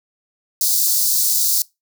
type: high-pass noise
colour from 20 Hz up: white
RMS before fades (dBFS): -17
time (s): 0.61-1.62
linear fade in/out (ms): 2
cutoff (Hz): 4200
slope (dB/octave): 48
effects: noise-tail reverb RT60 0.2 s tail -22 dB re dry